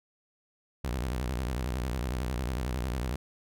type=tone with vibrato; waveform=sawtooth; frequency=62.5 Hz; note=B1; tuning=21 cents sharp; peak=-26 dBFS; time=0.84-3.16 s; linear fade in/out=5 ms; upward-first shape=square; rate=11 Hz; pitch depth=150 cents each way; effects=none